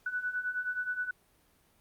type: beating tone pair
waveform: sine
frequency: 1480 / 1489.5 Hz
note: F#6 / F#6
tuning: 0 / +11 cents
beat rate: 9.5 Hz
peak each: -37 / -33 dBFS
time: 0.06-1.11 s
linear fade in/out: 5 ms
effects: pink hiss -67 dBFS RMS until 1.8 s + Opus 48 kbps